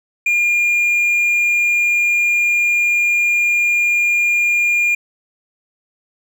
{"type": "tone", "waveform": "triangle", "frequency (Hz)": 2413, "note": "D7", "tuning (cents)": 46, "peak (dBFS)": -11, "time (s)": [0.26, 4.95], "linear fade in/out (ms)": 5, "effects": []}